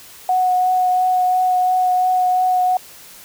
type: tone with vibrato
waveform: sine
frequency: 735 Hz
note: F#5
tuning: 12 cents flat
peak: -13 dBFS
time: 0.29-2.77 s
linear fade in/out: 2 ms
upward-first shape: triangle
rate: 2.9 Hz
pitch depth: 13 cents each way
effects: white hiss -41 dBFS RMS until 3.24 s